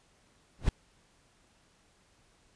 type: noise with exponential growth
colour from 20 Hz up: brown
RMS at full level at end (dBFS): -21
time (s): 0.58-0.69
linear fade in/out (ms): 2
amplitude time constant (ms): 23
effects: pink hiss -66 dBFS RMS until 2.55 s + resampled to 22050 Hz